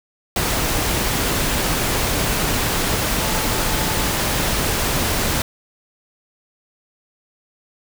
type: tone in noise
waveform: sine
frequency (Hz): 875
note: A5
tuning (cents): -10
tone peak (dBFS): -31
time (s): 3.21-4.04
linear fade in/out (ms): 2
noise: pink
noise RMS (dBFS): -20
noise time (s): 0.36-5.42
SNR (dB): -14
effects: none